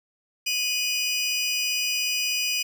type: tone pair together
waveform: 25% pulse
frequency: 2475 / 2943 Hz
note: D#7 / F#7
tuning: -10 / -10 cents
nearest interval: minor third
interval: 300 cents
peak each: -21 / -25 dBFS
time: 0.46-2.63 s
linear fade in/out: 10 ms
effects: none